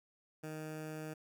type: tone with notch filter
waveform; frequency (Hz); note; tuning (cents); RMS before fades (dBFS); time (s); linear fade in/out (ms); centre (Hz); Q
15% pulse; 155.56; D#3; 0; -44; 0.43-1.14; 10; 3900; 1.7
effects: none